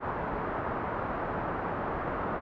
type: low-pass noise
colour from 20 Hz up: white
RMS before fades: -33 dBFS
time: 0-2.41 s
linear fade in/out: 50 ms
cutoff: 1300 Hz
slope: 24 dB/octave
effects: none